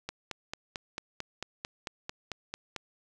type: click train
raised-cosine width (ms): 0.2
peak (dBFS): -18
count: 13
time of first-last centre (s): 0.09-2.763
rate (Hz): 4.49
effects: none